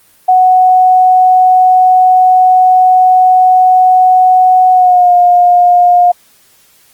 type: tone with pitch glide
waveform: sine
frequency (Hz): 740 to 710.7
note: F#5 to F5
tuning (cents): 0 to +30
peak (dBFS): -3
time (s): 0.28-6.12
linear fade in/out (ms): 10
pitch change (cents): -70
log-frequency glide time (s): 4.72-5.13
effects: white hiss -47 dBFS RMS until 6.93 s + Opus 32 kbps